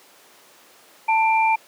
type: tone pair together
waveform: sine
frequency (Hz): 887.4 / 2369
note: A5 / D7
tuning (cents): +14 / +14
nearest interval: octave + perfect fourth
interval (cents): 1700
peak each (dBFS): -16 / -22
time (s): 1.08-1.56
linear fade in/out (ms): 10
effects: pink hiss -50 dBFS RMS until 1.67 s + high-pass 400 Hz 12 dB/octave